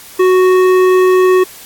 sine tone with hard clipping, 370 Hz, F#4, in tune, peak -8 dBFS, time 0.19-1.44 s, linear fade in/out 10 ms, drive 12 dB, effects white hiss -35 dBFS RMS until 1.65 s + AAC 64 kbps

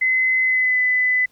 sine tone with pitch glide, 2040 to 2005 Hz, C7 to B6, -44 to +26 cents, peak -15 dBFS, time 0.01-1.26 s, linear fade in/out 10 ms, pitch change -30 cents, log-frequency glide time 0.43-0.79 s, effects pink hiss -60 dBFS RMS until 1.31 s

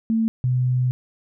sine tone pair in turn, 224.1 / 126.23 Hz, A3 / B2, +32 / +38 cents, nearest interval minor seventh, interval 994 cents, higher first, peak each -17 dBFS, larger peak neither, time 0.1-0.28 / 0.44-0.91 s, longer second, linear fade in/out 0 ms, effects none

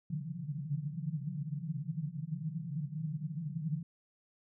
pink band-pass noise, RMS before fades -38 dBFS, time 0.1-3.83 s, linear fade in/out 5 ms, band 140 to 170 Hz, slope 96 dB/octave, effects none

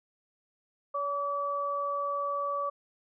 sine tone pair together, 567 / 1148.5 Hz, C#5 / D6, +39 / -39 cents, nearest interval octave, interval 1222 cents, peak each -34 / -30 dBFS, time 0.94-2.7 s, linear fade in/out 10 ms, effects none

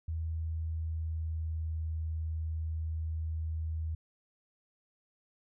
sine tone with pitch glide, 80.8 to 79.87 Hz, E2 to D#2, -34 to +46 cents, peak -32 dBFS, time 0.08-3.95 s, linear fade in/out 5 ms, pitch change -20 cents, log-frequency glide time 0.2-1.84 s, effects none

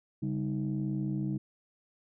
sine tone cluster, 139.5 / 200 / 313.9 Hz, C#3 / G3 / D#4, +11 / +35 / +15 cents, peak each -32 / -33 / -35 dBFS, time 0.22-1.38 s, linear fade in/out 10 ms, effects tanh soft clip ceiling -23 dBFS

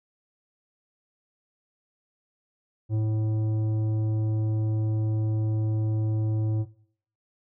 sine tone with tanh clipping, 108.8 Hz, A2, 19 cents flat, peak -24 dBFS, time 2.89-6.66 s, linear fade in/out 50 ms, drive 10 dB, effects noise-tail reverb RT60 0.6 s tail -19 dB re dry

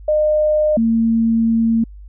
sine tone pair in turn, 609 / 227.3 Hz, D#5 / A#3, -37 / -43 cents, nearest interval octave + perfect fourth, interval 1706 cents, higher first, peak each -12 dBFS, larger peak neither, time 0.08-0.77 / 0.77-1.84 s, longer second, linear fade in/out 5 ms, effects added 50 Hz sine -34 dBFS peak until 2.08 s

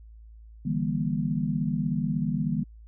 sine chord, E half-diminished seventh, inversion third, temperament just, 148.33 / 164.81 / 197.78 / 237.3 Hz, D3 / E3 / G3 / Bb3, +18 / 0 / +16 / +31 cents, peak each -30 dBFS, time 0.65-2.64 s, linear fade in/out 10 ms, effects added 55 Hz sine -45 dBFS peak until 2.87 s

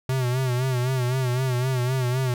square tone with vibrato, 127.3 Hz, C3, 47 cents flat, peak -22 dBFS, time 0.09-2.34 s, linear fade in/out 2 ms, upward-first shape sine, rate 3.9 Hz, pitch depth 73 cents each way, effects none

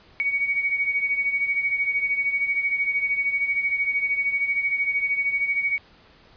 sine beating tone pair, 2243 / 2256 Hz, C#7 / C#7, +20 / +30 cents, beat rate 13 Hz, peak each -22 / -28 dBFS, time 0.2-5.78 s, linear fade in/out 0 ms, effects pink hiss -53 dBFS RMS until 6.36 s + resampled to 11025 Hz

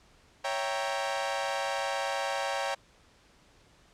sawtooth chord, C# diminished seventh, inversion none, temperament equal, 554.4 / 659.3 / 784 / 932.3 Hz, C#5 / E5 / G5 / Bb5, 0 / 0 / 0 / 0 cents, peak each -30 / -34 / -30 / -33 dBFS, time 0.44-2.75 s, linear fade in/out 10 ms, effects pink hiss -61 dBFS RMS until 3.93 s + low-pass 7000 Hz 12 dB/octave

